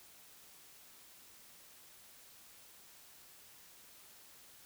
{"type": "silence", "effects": ["white hiss -59 dBFS RMS until 4.65 s"]}